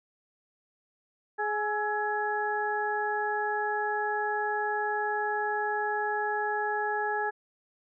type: harmonic tone with a mistuned harmonic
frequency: 420 Hz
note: G#4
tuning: 19 cents sharp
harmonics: 1 / 2 / 3 / 4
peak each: -33 / -30 / -40 / -32 dBFS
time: 1.38-7.31 s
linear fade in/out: 20 ms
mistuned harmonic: 3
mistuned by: +81 cents
effects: none